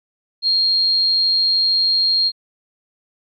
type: tone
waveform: sine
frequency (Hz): 4231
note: C8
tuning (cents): +19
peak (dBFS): -13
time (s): 0.42-2.32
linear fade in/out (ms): 50
effects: MP3 48 kbps